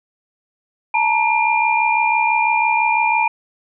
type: tone cluster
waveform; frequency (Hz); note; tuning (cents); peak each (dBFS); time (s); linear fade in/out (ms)
sine; 873 / 939 / 2398; A5 / A#5 / D7; -14 / +12 / +36; -18; 0.94-3.28; 5
effects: none